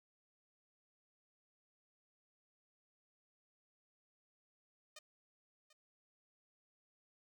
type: tone with echo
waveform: 5% pulse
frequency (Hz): 611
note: D#5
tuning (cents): -32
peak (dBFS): -40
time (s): 4.96-4.99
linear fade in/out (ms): 5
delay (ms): 740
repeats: 1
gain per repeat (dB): -15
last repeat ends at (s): 5.73
effects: none